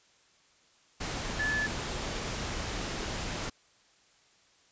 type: tone in noise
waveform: sine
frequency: 1729 Hz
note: A6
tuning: 31 cents flat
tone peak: -28 dBFS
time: 1.39-1.67 s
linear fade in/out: 10 ms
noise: pink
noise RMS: -35 dBFS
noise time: 1-3.5 s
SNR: +4 dB
effects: white hiss -64 dBFS RMS until 4.71 s + resampled to 16000 Hz